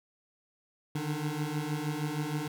25% pulse beating tone pair, 146.83 / 153.23 Hz, D3 / D#3, 0 / -26 cents, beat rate 6.4 Hz, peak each -31 / -30 dBFS, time 0.95-2.48 s, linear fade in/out 5 ms, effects none

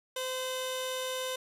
sawtooth tone cluster, 515 / 2982 / 3642 Hz, C5 / F#7 / A#7, -28 / +13 / -41 cents, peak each -30 / -39 / -38 dBFS, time 0.16-1.36 s, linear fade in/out 5 ms, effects resampled to 32000 Hz + 10-bit

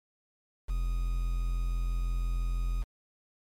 triangle tone with quantisation, 43 Hz, F1, 26 cents flat, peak -25 dBFS, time 0.68-2.84 s, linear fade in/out 20 ms, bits 8, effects MP3 64 kbps

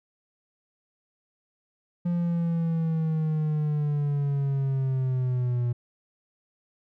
triangle linear sweep, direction down, 174.61 to 120 Hz, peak -21 dBFS, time 2.05-5.73 s, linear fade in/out 10 ms, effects none

